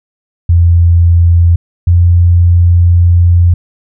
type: tone pair in turn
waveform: sine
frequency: 85.4 / 86.99 Hz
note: F2 / F2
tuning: -38 / -6 cents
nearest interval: unison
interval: 32 cents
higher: second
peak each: -3 dBFS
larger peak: neither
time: 0.49-1.56 / 1.87-3.54 s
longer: second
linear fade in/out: 5 ms
effects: none